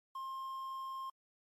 triangle tone with quantisation, 1062 Hz, C6, 25 cents sharp, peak -38 dBFS, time 0.15-1.1 s, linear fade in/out 5 ms, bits 11, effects MP3 64 kbps

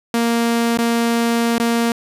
sawtooth tone with dropouts, 233.1 Hz, A#3, in tune, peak -11 dBFS, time 0.14-1.92 s, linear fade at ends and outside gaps 2 ms, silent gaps 0.774-0.786 / 1.582-1.599 s, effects resampled to 32000 Hz

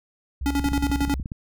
sine tone with pitch glide, 66 to 65.58 Hz, C2 to C2, +16 to +5 cents, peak -26 dBFS, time 0.41-1.23 s, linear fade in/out 5 ms, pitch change -11 cents, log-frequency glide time 0.61-0.73 s
square tone with tremolo, 281.9 Hz, C#4, 29 cents sharp, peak -21 dBFS, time 0.46-1.14 s, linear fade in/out 0 ms, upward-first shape square, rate 11 Hz, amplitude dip 75%
click train, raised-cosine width 5 ms, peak -18 dBFS, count 13, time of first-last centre 0.6-1.319 s, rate 16.7 Hz
effects none

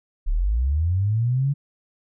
sine linear sweep, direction up, 31.35 to 144.1 Hz, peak -18 dBFS, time 0.26-1.54 s, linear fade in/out 20 ms, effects none

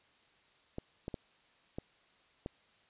clicks, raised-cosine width 2 ms, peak -25 dBFS, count 5, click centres 0.784 / 1.081 / 1.142 / 1.785 / 2.461 s, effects white hiss -67 dBFS RMS until 2.89 s + resampled to 8000 Hz

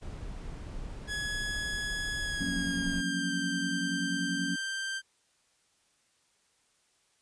brown noise, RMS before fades -40 dBFS, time 0.01-3.02 s, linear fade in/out 20 ms
sawtooth tone with pitch glide, 1683 to 1570.3 Hz, G#6 to G6, +23 to +3 cents, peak -29 dBFS, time 1.07-5.02 s, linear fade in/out 50 ms, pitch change -120 cents, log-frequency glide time 2.2-3.31 s
sine chord, Gb major seventh, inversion third, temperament equal, 174.61 / 185 / 233.1 / 277.2 Hz, F3 / Gb3 / Bb3 / Db4, 0 / 0 / 0 / 0 cents, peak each -38 / -37 / -39 / -34 dBFS, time 2.4-4.56 s, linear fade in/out 10 ms
effects white hiss -70 dBFS RMS until 7.21 s + resampled to 22050 Hz

